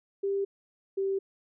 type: tone pair in turn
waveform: sine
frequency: 395.5 / 389.2 Hz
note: G4 / G4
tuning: +15 / -12 cents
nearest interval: unison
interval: 27 cents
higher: first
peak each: -26 dBFS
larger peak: neither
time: 0.23-0.45 / 0.97-1.19 s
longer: neither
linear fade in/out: 10 ms
effects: none